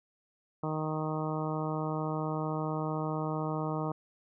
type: harmonic tone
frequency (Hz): 155.56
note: D#3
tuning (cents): 0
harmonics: 1 / 2 / 3 / 4 / 5 / 6 / 7 / 8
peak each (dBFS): -34 / -37 / -39 / -40 / -41 / -42 / -42 / -43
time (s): 0.63-3.92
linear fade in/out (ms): 5
effects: none